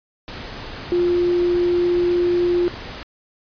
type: tone in noise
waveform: sine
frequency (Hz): 351.6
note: F4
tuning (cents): +12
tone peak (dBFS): -15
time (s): 0.92-2.68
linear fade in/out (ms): 0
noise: pink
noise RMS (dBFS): -33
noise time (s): 0.28-3.03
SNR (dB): +15
effects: resampled to 11025 Hz